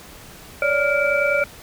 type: tone cluster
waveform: sine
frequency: 559 / 589 / 1404 / 2315 Hz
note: C#5 / D5 / F6 / D7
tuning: +14 / +5 / +9 / -25 cents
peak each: -22 dBFS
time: 0.62-1.44 s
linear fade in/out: 2 ms
effects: pink hiss -42 dBFS RMS until 1.62 s